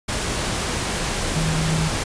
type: tone in noise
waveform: sine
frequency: 159.2 Hz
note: D#3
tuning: 40 cents sharp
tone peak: -20 dBFS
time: 1.35-1.89 s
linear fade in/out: 10 ms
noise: pink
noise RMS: -24 dBFS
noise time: 0.08-2.04 s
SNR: +1 dB
effects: resampled to 22050 Hz